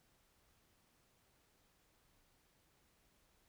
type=silence; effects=pink hiss -74 dBFS RMS until 3.48 s

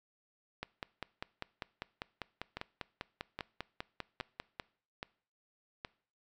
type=two click trains; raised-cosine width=0.3 ms; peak=-23 / -22 dBFS; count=5 / 21; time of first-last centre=2.57-5.849 / 0.63-4.598 s; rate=1.22 / 5.04 Hz; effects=noise-tail reverb RT60 0.5 s tail -22 dB re dry

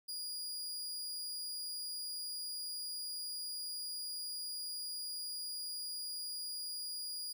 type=tone; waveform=sawtooth; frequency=4866 Hz; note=D#8; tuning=39 cents flat; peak=-37 dBFS; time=0.08-7.33 s; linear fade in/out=10 ms; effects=none

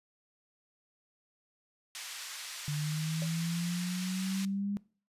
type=band-pass noise; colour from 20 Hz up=white; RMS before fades=-43 dBFS; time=1.95-4.45 s; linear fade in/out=0 ms; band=1300 to 6900 Hz; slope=12 dB/octave
type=linear sweep; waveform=sine; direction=up; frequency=146.8 to 203.3 Hz; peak=-31 dBFS; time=2.68-4.77 s; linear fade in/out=0 ms
type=tone with exponential decay; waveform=sine; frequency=570 Hz; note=C#5; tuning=48 cents sharp; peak=-37 dBFS; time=3.22-3.31 s; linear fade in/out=0 ms; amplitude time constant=18 ms
effects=noise-tail reverb RT60 0.4 s tail -21 dB re dry + resampled to 32000 Hz

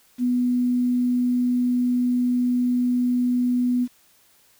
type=tone with quantisation; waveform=sine; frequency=246.9 Hz; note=B3; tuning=in tune; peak=-18 dBFS; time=0.18-3.88 s; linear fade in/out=50 ms; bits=8; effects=white hiss -58 dBFS RMS until 4.59 s

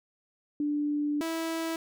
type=tone pair in turn; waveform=sine / sawtooth; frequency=294.1 / 327 Hz; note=D4 / E4; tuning=+3 / -14 cents; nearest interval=major second; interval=183 cents; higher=second; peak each=-26 dBFS; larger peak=neither; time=0.6-1.21 / 1.21-1.76 s; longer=first; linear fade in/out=2 ms; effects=none

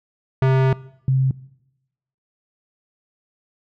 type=tone pair in turn; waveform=square / sine; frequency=132.2 / 132.2 Hz; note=C3 / C3; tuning=+18 / +18 cents; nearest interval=unison; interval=0 cents; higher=neither; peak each=-14 dBFS; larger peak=neither; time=0.42-0.73 / 1.08-1.31 s; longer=first; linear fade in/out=2 ms; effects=noise-tail reverb RT60 0.9 s tail -21 dB re dry + low-pass 2000 Hz 12 dB/octave

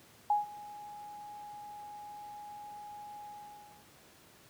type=tone with ADSR envelope; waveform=sine; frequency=830.6 Hz; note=G#5; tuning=in tune; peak=-23 dBFS; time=0.3-3.88 s; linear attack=3 ms; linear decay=150 ms; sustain=-21 dB; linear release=600 ms; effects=pink hiss -59 dBFS RMS until 4.49 s + high-pass 100 Hz 12 dB/octave

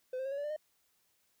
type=tone with pitch steps; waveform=triangle; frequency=510 / 525.9 / 542.2 / 559.1 / 576.4 / 594.4 / 612.8 Hz; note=C5 / C5 / C#5 / C#5 / D5 / D5 / D#5; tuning=-44 / +9 / -38 / +15 / -33 / +21 / -27 cents; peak=-32 dBFS; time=0.13-0.564 s; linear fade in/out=5 ms; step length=62 ms; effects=tanh soft clip ceiling -28 dBFS + white hiss -74 dBFS RMS until 1.4 s

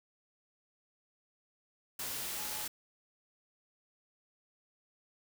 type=tone in noise; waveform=sine; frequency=847 Hz; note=G#5; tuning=34 cents sharp; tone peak=-50 dBFS; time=2.38-2.65 s; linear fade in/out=5 ms; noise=white; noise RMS=-39 dBFS; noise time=1.99-2.68 s; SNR=-14 dB; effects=none

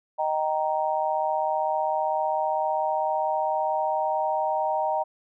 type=chord; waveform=sine; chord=Eb major; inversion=none; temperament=just; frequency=622.3 / 777.8 / 933.4 Hz; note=Eb5 / G5 / Bb5; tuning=0 / -14 / +2 cents; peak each=-27 dBFS; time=0.18-5.04 s; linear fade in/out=20 ms; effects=none

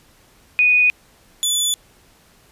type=tone pair in turn; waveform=sine / 20% pulse; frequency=2478 / 3466 Hz; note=D#7 / A7; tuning=-8 / -27 cents; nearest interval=tritone; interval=581 cents; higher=second; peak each=-11 dBFS; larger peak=neither; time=0.59-0.9 / 1.43-1.74 s; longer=neither; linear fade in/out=0 ms; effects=pink hiss -53 dBFS RMS until 2.51 s + resampled to 32000 Hz

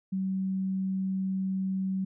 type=tone; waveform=sine; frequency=190.3 Hz; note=F#3; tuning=49 cents sharp; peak=-27 dBFS; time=0.12-2.05 s; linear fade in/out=10 ms; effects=none

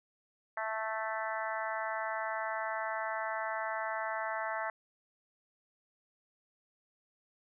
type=harmonic tone; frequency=220 Hz; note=A3; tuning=in tune; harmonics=3 / 4 / 5 / 6 / 7 / 8 / 9; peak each=-39 / -39 / -42 / -42 / -43 / -42 / -44 dBFS; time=0.57-4.7 s; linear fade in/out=2 ms; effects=none

